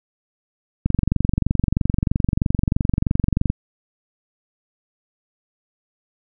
click train, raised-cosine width 5 ms, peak -5 dBFS, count 62, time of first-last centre 0.86-3.501 s, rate 23.1 Hz, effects none

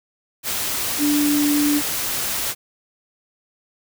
sine tone in noise, 292.8 Hz, D4, 5 cents flat, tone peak -16 dBFS, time 0.98-1.82 s, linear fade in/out 50 ms, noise white, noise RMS -24 dBFS, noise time 0.43-2.55 s, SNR +5 dB, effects none

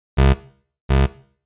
25% pulse tone pair in turn, 67.5 / 67.5 Hz, C#2 / C#2, -45 / -45 cents, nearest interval unison, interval 0 cents, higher neither, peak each -7 / -9 dBFS, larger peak first, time 0.17-0.34 / 0.89-1.07 s, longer second, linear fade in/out 20 ms, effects noise-tail reverb RT60 0.5 s tail -17 dB re dry + resampled to 8000 Hz

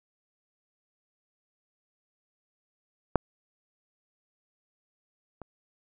clicks, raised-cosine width 1 ms, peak -6 / -27 dBFS, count 2, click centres 3.157 / 5.417 s, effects none

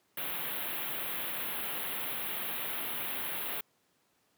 white band-stop noise, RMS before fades -36 dBFS, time 0.17-3.61 s, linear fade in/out 5 ms, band 3600 to 11000 Hz, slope 48 dB/octave, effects pink hiss -72 dBFS RMS until 4.37 s + high-pass 150 Hz 12 dB/octave

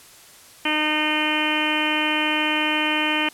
harmonic tone, 305.7 Hz, D#4, 30 cents flat, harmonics 1 / 2 / 3 / 4 / 5 / 6 / 7 / 8 / 9 / 10, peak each -26 / -32 / -28 / -32 / -32 / -29 / -30 / -26 / -30 / -26 dBFS, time 0.65-3.29 s, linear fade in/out 5 ms, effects white hiss -47 dBFS RMS until 3.33 s + low-pass 12000 Hz 12 dB/octave

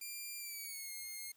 5% pulse tone with pitch glide, 2385 to 2137 Hz, D7 to C7, +26 to +36 cents, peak -34 dBFS, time 0.01-1.32 s, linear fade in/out 5 ms, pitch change -190 cents, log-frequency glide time 0.38-0.92 s, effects white hiss -71 dBFS RMS until 1.36 s

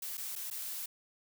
blue noise with dropouts, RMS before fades -40 dBFS, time 0.02-0.86 s, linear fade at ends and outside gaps 5 ms, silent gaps 0.172-0.177 / 0.355-0.36 / 0.502-0.51 s, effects none

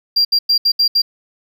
triangle tone bursts at uneven times, 4757 Hz, D8, 21 cents sharp, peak -8 dBFS, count 6, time 0.16-0.25 / 0.32-0.39 / 0.49-0.58 / 0.65-0.72 / 0.79-0.88 / 0.95-1.02 s, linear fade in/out 10 ms, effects tanh soft clip ceiling -5 dBFS

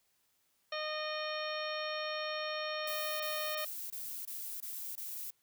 harmonic tone, 614 Hz, D#5, 23 cents flat, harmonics 1 / 2 / 3 / 4 / 5 / 6 / 7 / 9, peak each -39 / -42 / -44 / -45 / -46 / -47 / -47 / -49 dBFS, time 0.72-3.65 s, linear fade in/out 5 ms
violet noise bursts, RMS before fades -42 dBFS, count 7, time 2.87-5.306 s, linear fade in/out 5 ms, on 330 ms, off 21 ms
effects white hiss -75 dBFS RMS until 5.42 s

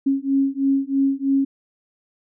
sine beating tone pair, 271.7 / 274.8 Hz, C#4 / C#4, -35 / -15 cents, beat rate 3.1 Hz, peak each -20 dBFS, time 0.06-1.45 s, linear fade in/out 10 ms, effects none

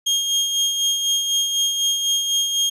30% pulse tone with tremolo, 3240 Hz, G#7, 43 cents flat, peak -13 dBFS, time 0.06-2.7 s, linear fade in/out 10 ms, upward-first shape sine, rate 4 Hz, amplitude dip 45%, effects resampled to 32000 Hz

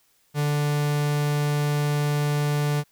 45% pulse tone, 146.83 Hz, D3, in tune, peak -21 dBFS, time 0.34-2.84 s, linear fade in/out 50 ms, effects white hiss -64 dBFS RMS until 2.91 s

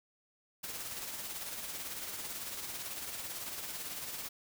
white noise with tremolo, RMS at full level -40 dBFS, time 0.63-4.29 s, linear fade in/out 10 ms, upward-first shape sine, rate 18 Hz, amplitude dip 40%, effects none

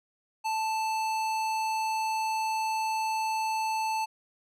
sine tone with hard clipping, 880 Hz, A5, in tune, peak -29 dBFS, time 0.44-4.06 s, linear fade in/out 20 ms, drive 17 dB, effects none

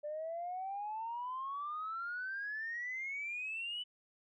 sine exponential sweep, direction up, 587.3 to 2999 Hz, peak -37 dBFS, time 0.03-3.84 s, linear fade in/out 20 ms, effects tanh soft clip ceiling -33 dBFS

